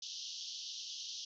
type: band-pass noise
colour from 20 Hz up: white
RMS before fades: -45 dBFS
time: 0.02-1.25 s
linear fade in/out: 5 ms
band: 2900 to 6200 Hz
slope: 96 dB/octave
effects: none